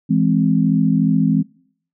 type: chord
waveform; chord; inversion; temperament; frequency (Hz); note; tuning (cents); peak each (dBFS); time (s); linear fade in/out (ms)
sine; E augmented; none; equal; 164.81 / 207.7 / 261.6; E3 / G#3 / B#3; 0 / 0 / 0; -17; 0.09-1.43; 20
effects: noise-tail reverb RT60 0.6 s tail -23 dB re dry